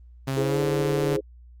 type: tone with pitch glide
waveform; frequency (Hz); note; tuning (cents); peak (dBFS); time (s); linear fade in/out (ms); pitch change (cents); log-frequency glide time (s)
sawtooth; 134.8 to 146.15; C#3 to D3; -48 to -8; -21; 0.27-1.17; 10; +140; 0.42-0.59
type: chord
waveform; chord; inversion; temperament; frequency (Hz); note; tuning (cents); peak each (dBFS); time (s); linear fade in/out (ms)
sine; E augmented; none; equal; 329.6 / 415.3 / 523.3; E4 / G#4 / B#4; 0 / 0 / 0; -30 / -25 / -30; 0.36-1.21; 20
effects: added 60 Hz sine -45 dBFS peak until 1.6 s + Opus 24 kbps